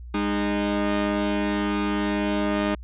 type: tone pair together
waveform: sawtooth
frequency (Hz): 204.6 / 306.6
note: G#3 / D#4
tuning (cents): -26 / -25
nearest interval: perfect fifth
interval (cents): 701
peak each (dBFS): -21 / -21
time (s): 0.14-2.75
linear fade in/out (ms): 5
effects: added 60 Hz sine -36 dBFS peak until 2.83 s + resampled to 8000 Hz